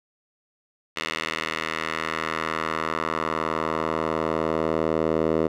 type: tone with band-pass filter sweep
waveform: 10% pulse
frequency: 79.9 Hz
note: D#2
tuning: 47 cents sharp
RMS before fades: -26 dBFS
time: 0.96-5.48 s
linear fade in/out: 10 ms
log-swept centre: 2600 to 500 Hz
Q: 1.3
effects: none